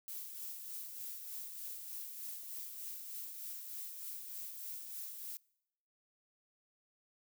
violet noise with tremolo, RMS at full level -44 dBFS, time 0.08-5.37 s, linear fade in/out 0 ms, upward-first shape sine, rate 3.3 Hz, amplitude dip 40%, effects noise-tail reverb RT60 0.8 s tail -25 dB re dry

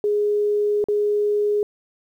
sine tone with dropouts, 415.3 Hz, G#4, in tune, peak -17 dBFS, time 0.04-1.63 s, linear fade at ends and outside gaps 1 ms, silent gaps 0.841-0.885 s, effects 9-bit

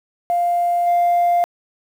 sine tone with level steps, 698.5 Hz, F5, in tune, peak -14 / -11 dBFS, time 0.3-1.44 s, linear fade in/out 0 ms, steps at 0.86 s, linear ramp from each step 20 ms, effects tanh soft clip ceiling -11 dBFS + 7-bit

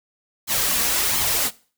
white noise with flanger, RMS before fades -21 dBFS, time 0.47-1.51 s, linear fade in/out 50 ms, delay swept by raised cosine 0.94 to 4.34 ms, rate 1.4 Hz, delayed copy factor +0.5, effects noise-tail reverb RT60 0.4 s tail -20 dB re dry

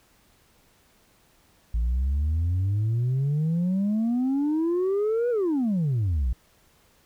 sine exponential two-way sweep, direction up then down, 55 to 493.9 to 55 Hz, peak -19 dBFS, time 1.74-6.33 s, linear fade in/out 5 ms, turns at 5.3 s, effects tanh soft clip ceiling -20 dBFS + pink hiss -61 dBFS RMS until 7.05 s

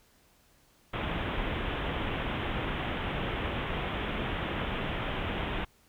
pink low-pass noise, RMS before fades -33 dBFS, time 0.93-5.65 s, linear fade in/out 10 ms, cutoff 3500 Hz, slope 96 dB/octave, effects pink hiss -64 dBFS RMS until 5.88 s

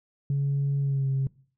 sine tone with pitch glide, 140 to 134.92 Hz, C#3 to C#3, +18 to -46 cents, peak -21 dBFS, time 0.3-1.27 s, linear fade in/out 2 ms, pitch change -64 cents, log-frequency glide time 0.8-1.09 s, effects noise-tail reverb RT60 0.5 s tail -23 dB re dry + tanh soft clip ceiling -20 dBFS

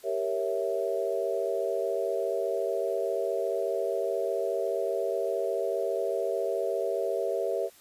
sine chord, G diminished seventh, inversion none, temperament equal, 392 / 466.2 / 554.4 / 659.3 Hz, G4 / Bb4 / Db5 / Fb5, 0 / 0 / 0 / 0 cents, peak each -32 dBFS, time 0.03-7.7 s, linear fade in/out 50 ms, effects white hiss -56 dBFS RMS until 7.8 s + resampled to 32000 Hz

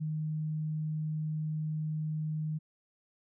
sine tone, 154.9 Hz, D#3, 7 cents flat, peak -31 dBFS, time 0-2.59 s, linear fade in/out 20 ms, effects none

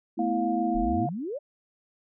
sine chord, A suspended second, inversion none, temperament equal, 220 / 246.9 / 329.6 Hz, A3 / B3 / E4, 0 / 0 / 0 cents, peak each -30 / -30 / -28 dBFS, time 0.17-1.07 s, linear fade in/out 20 ms
sine tone, 707 Hz, F5, 21 cents sharp, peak -28 dBFS, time 0.19-1.09 s, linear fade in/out 2 ms
sine exponential sweep, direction up, 30.87 to 622.3 Hz, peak -30 dBFS, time 0.74-1.39 s, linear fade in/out 20 ms
effects none

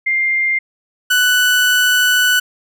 sine / 30% pulse tone pair in turn, 2105 / 1487.8 Hz, C7 / F#6, +10 / +9 cents, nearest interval tritone, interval 601 cents, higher first, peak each -13 / -8 dBFS, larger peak second, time 0.06-0.59 / 1.1-2.4 s, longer second, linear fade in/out 10 ms, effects none

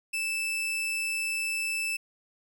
40% pulse tone, 2637 Hz, E7, in tune, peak -27 dBFS, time 0.13-1.97 s, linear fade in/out 10 ms, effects none

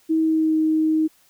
sine tone with pitch glide, 320 to 314.3 Hz, D#4 to D#4, +49 to +18 cents, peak -16 dBFS, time 0.09-1.08 s, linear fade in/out 20 ms, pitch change -31 cents, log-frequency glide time 0.19-0.56 s, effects white hiss -58 dBFS RMS until 1.29 s

